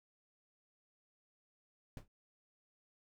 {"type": "noise with exponential decay", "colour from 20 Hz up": "brown", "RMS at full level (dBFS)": -40, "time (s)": [1.97, 2.08], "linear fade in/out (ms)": 2, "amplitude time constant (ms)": 23, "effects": []}